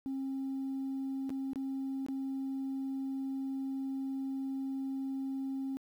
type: tone with dropouts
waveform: sine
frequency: 268.8 Hz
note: C4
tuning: 47 cents sharp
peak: -32 dBFS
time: 0.06-5.77 s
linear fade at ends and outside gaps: 0 ms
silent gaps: 1.294-1.303 / 1.533-1.558 / 2.064-2.085 s
effects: tanh soft clip ceiling -32 dBFS + 11-bit